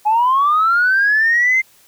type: linear sweep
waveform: sine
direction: up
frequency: 829 to 2102 Hz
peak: -10 dBFS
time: 0.05-1.62 s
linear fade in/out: 20 ms
effects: tanh soft clip ceiling -7 dBFS + white hiss -51 dBFS RMS until 1.87 s